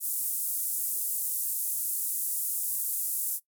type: band-pass noise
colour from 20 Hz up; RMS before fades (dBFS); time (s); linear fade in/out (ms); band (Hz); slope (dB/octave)
pink; -31; 0-3.4; 50; 9600 to 16000; 24
effects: noise-tail reverb RT60 0.1 s tail -17 dB re dry